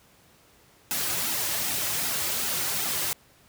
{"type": "noise with flanger", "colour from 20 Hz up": "white", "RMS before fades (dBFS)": -28, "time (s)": [0.91, 3.13], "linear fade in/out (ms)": 0, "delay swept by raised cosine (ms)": [1.7, 4.5], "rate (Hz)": 2.6, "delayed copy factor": -0.65, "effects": ["pink hiss -58 dBFS RMS until 3.48 s", "high-pass 60 Hz 12 dB/octave"]}